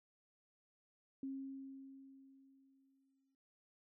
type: tone with exponential decay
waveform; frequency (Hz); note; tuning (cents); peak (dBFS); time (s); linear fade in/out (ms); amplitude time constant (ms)
sine; 269.8; C#4; -47; -40; 1.23-3.35; 2; 460
effects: none